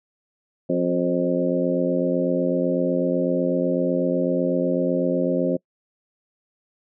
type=harmonic tone with a mistuned harmonic; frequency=88 Hz; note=F2; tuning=14 cents sharp; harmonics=2 / 3 / 4 / 5 / 6 / 7; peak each=-26 / -24 / -26 / -32 / -24 / -29 dBFS; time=0.69-5.57 s; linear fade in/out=10 ms; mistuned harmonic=4; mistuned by=+30 cents; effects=noise-tail reverb RT60 0.1 s tail -25 dB re dry